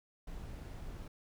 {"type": "noise", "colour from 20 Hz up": "brown", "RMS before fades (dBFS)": -45, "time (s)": [0.27, 1.08], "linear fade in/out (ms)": 5, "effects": []}